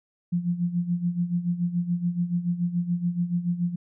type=tone with tremolo; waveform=sine; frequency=174.61 Hz; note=F3; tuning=in tune; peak=-20 dBFS; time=0.32-3.76 s; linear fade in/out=10 ms; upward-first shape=sine; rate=7 Hz; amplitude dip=75%; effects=none